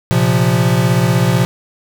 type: chord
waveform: square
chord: Bb suspended second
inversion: none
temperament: equal with one note detuned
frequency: 116.54 / 132.64 / 174.61 Hz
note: Bb2 / C3 / F3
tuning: 0 / +24 / 0 cents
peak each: -16 dBFS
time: 0.11-1.45 s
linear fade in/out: 0 ms
effects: none